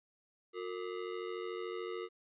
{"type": "ring-modulated tone", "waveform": "square", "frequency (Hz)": 409.1, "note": "G#4", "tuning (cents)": -26, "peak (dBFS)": -36, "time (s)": [0.53, 2.09], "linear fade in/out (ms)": 50, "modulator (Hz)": 46.8, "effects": ["resampled to 8000 Hz", "13-bit"]}